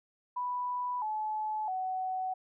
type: tone with pitch steps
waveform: sine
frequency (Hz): 987.8 / 859.9 / 748.6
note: B5 / A5 / F#5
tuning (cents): 0 / -40 / +20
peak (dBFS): -31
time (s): 0.36-2.34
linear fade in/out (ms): 10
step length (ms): 660
effects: none